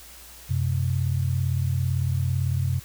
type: tone pair together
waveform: sine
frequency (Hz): 92.22 / 130.1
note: F#2 / C3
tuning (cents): -5 / -9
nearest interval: tritone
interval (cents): 596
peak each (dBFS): -24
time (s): 0.49-2.8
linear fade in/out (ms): 20
effects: added 60 Hz sine -50 dBFS peak until 2.84 s + white hiss -46 dBFS RMS until 2.84 s